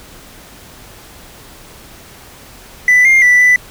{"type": "tone with pitch steps", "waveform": "triangle", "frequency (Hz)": [1989, 2114, 1973, 1987], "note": ["B6", "C7", "B6", "B6"], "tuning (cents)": [12, 17, -2, 10], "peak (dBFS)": -3, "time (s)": [2.88, 3.56], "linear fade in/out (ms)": 2, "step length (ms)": 170, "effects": ["tanh soft clip ceiling 0 dBFS", "pink hiss -38 dBFS RMS until 3.7 s"]}